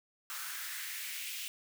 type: noise with high-pass filter sweep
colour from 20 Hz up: white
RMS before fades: -41 dBFS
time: 0.3-1.48 s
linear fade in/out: 0 ms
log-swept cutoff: 1300 to 2700 Hz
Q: 2.8
effects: none